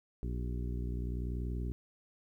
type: harmonic tone with a mistuned harmonic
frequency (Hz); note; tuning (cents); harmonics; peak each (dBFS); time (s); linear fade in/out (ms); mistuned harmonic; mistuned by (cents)
60.6; B1; -32; 1 / 2 / 3 / 4 / 5 / 6 / 7; -35 / -41 / -45 / -47 / -49 / -51 / -52; 0.23-1.72; 0; 7; -85
effects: 12-bit